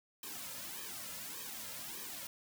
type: noise with flanger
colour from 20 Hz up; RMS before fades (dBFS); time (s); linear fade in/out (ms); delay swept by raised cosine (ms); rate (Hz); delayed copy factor
white; -45; 0.23-2.27; 2; 1.4 to 2.7; 1.7; -1
effects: none